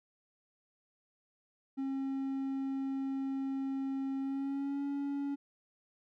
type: tone with pitch glide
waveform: triangle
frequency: 270 to 281.5 Hz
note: C#4 to C#4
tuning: -45 to +27 cents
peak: -31 dBFS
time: 1.77-5.36 s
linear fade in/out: 20 ms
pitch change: +72 cents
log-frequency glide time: 4.2-4.83 s
effects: none